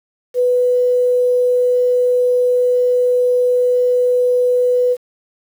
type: tone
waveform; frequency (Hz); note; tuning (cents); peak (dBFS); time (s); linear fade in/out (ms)
sine; 495.5; B4; +6; -11; 0.34-4.97; 50
effects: 7-bit